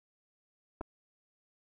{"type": "clicks", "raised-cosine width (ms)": 1, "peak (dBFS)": -26, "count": 2, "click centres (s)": [0.81, 0.813], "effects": []}